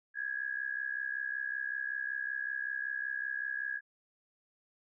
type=tone with amplitude modulation; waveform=sine; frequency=1661.2 Hz; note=G#6; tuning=in tune; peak=-30 dBFS; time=0.14-3.81 s; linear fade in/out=50 ms; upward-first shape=sine; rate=65.3 Hz; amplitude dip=85%; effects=none